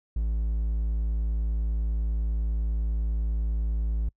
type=tone; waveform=triangle; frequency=55 Hz; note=A1; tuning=in tune; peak=-22 dBFS; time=0.16-4.09 s; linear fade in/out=5 ms; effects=noise-tail reverb RT60 0.1 s tail -26 dB re dry